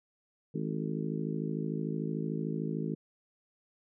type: harmonic tone with a mistuned harmonic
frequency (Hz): 53.4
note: G#1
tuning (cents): +49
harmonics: 3 / 4 / 5 / 6 / 7 / 8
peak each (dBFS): -35 / -37 / -39 / -41 / -42 / -43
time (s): 0.54-2.95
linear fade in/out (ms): 10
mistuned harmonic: 8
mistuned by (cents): +50
effects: none